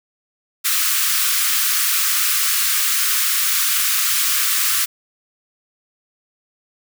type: high-pass noise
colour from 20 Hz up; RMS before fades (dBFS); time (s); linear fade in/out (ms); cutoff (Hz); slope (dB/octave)
white; -18; 0.64-4.86; 20; 1100; 96
effects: none